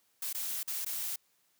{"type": "noise with dropouts", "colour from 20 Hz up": "blue", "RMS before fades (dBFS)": -36, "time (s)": [0.22, 1.16], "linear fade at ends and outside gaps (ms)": 5, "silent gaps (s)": [[0.329, 0.346], [0.631, 0.676], [0.848, 0.862]], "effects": ["white hiss -72 dBFS RMS until 1.59 s", "high-pass 100 Hz 12 dB/octave"]}